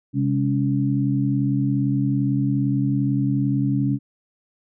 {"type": "tone cluster", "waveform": "sine", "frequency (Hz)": [131.7, 203, 280.6], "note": ["C3", "G#3", "C#4"], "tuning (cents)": [12, -39, 21], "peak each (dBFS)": [-21, -25, -22], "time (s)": [0.13, 3.99], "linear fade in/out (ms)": 50, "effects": []}